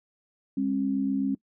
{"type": "tone pair together", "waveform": "sine", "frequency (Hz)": [202.3, 270], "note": ["G#3", "C#4"], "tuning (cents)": [-45, -45], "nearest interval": "perfect fourth", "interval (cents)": 500, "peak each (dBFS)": [-29, -25], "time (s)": [0.57, 1.35], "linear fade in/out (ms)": 5, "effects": ["noise-tail reverb RT60 0.1 s tail -22 dB re dry"]}